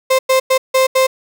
35% pulse tone bursts at uneven times, 523.3 Hz, C5, in tune, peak -8 dBFS, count 5, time 0.1-0.19 / 0.29-0.4 / 0.5-0.58 / 0.74-0.87 / 0.95-1.07 s, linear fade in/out 10 ms, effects none

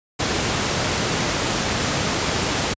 pink noise, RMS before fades -21 dBFS, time 0.19-2.74 s, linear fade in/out 10 ms, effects high-pass 80 Hz 12 dB/octave + resampled to 16000 Hz

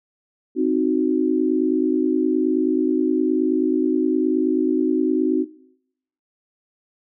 sine chord, C diminished, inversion none, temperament equal, 261.6 / 311.1 / 370 Hz, C4 / Eb4 / Gb4, 0 / 0 / 0 cents, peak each -21 dBFS, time 0.55-5.46 s, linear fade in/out 50 ms, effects noise-tail reverb RT60 0.8 s tail -20 dB re dry

